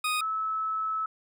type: tone pair in turn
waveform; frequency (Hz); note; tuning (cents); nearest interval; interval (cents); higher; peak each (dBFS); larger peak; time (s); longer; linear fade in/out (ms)
20% pulse / sine; 1244.5 / 1301.2; D#6 / E6; 0 / -23; minor second; 77; second; -21 / -27; first; 0.04-0.21 / 0.21-1.06; second; 5
effects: none